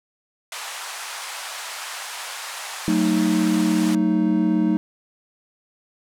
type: band-pass noise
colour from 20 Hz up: pink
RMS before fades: -33 dBFS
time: 0.52-3.95 s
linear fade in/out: 2 ms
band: 760 to 11000 Hz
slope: 24 dB/octave
type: chord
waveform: triangle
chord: D# diminished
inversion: first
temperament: just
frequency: 186.68 / 224 / 311.1 Hz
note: F#3 / A3 / D#4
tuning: +16 / +31 / 0 cents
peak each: -20 / -20 / -18 dBFS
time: 2.88-4.77 s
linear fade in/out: 0 ms
effects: none